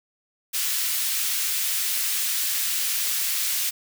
white high-pass noise, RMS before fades -25 dBFS, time 0.53-3.71 s, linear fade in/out 20 ms, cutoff 2000 Hz, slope 12 dB/octave, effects none

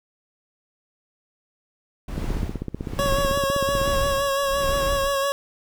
brown noise with tremolo, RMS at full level -26 dBFS, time 2.08-5.26 s, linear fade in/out 5 ms, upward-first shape sine, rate 1.2 Hz, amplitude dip 95%
click train, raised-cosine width 3 ms, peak -15 dBFS, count 28, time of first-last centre 2.18-3.878 s, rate 15.9 Hz
25% pulse tone with vibrato, 554.4 Hz, C#5, in tune, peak -17 dBFS, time 2.99-5.32 s, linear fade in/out 0 ms, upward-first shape sine, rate 5.8 Hz, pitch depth 28 cents each way
effects none

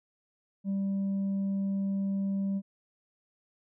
triangle tone with tanh clipping, 196 Hz, G3, in tune, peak -28 dBFS, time 0.64-2.62 s, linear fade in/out 50 ms, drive 7 dB, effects none

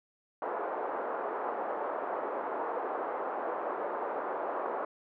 pink band-pass noise, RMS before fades -35 dBFS, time 0.42-4.85 s, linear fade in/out 2 ms, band 410 to 1200 Hz, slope 24 dB/octave, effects none

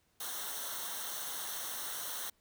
white noise with comb filter, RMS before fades -40 dBFS, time 0.2-2.3 s, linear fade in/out 5 ms, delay 0.41 ms, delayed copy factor -0.75, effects pink hiss -73 dBFS RMS until 2.4 s

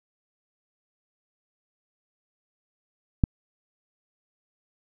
click, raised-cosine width 5 ms, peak -6 dBFS, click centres 3.238 s, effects none

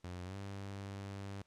sawtooth tone with pitch glide, 89.6 to 98.84 Hz, F2 to G2, +45 to +15 cents, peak -39 dBFS, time 0.04-1.42 s, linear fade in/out 5 ms, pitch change +170 cents, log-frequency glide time 0.24-0.36 s, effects pink hiss -75 dBFS RMS until 1.46 s + low-pass 8000 Hz 12 dB/octave

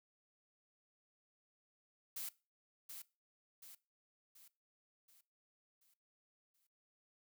blue noise with echo, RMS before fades -44 dBFS, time 2.16-2.29 s, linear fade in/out 5 ms, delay 730 ms, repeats 6, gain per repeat -6 dB, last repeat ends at 6.67 s, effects noise-tail reverb RT60 0.3 s tail -20 dB re dry

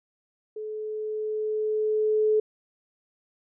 sine tone with level ramp, 430 Hz, A4, 40 cents flat, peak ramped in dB -32 to -18 dBFS, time 0.56-2.4 s, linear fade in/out 5 ms, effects none

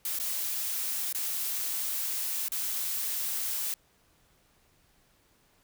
blue noise with dropouts, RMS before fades -32 dBFS, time 0.05-3.74 s, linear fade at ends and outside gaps 2 ms, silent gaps 0.188-0.198 / 1.127-1.147 / 2.484-2.519 s, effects pink hiss -66 dBFS RMS until 5.63 s

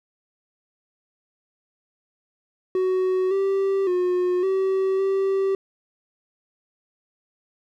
triangle tone with pitch steps, 372.3 / 389.9 / 360.5 / 382.6 / 387.9 Hz, F#4 / G4 / F#4 / G4 / G4, +11 / -9 / -45 / -42 / -18 cents, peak -17 dBFS, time 2.75-5.55 s, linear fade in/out 2 ms, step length 560 ms, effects none

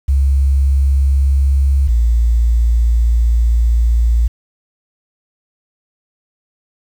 sine tone pair in turn, 68.2 / 57.7 Hz, C#2 / A#1, -28 / -17 cents, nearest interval minor third, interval 289 cents, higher first, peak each -9 dBFS, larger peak neither, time 0.08-1.88 / 1.88-4.28 s, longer second, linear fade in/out 10 ms, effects 7-bit

